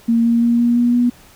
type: tone with pitch steps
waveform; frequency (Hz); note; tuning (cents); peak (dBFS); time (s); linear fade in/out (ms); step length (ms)
sine; 231.2 / 233.5 / 235.8 / 238.1 / 240.5 / 242.8; A#3 / A#3 / A#3 / A#3 / B3 / B3; -14 / +3 / +20 / +37 / -46 / -29; -11; 0.08-1.1; 10; 170
effects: pink hiss -46 dBFS RMS until 1.35 s